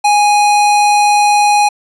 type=tone; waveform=square; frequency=828 Hz; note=G#5; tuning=5 cents flat; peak=-8 dBFS; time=0.04-1.69 s; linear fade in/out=10 ms; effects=resampled to 24000 Hz + 8-bit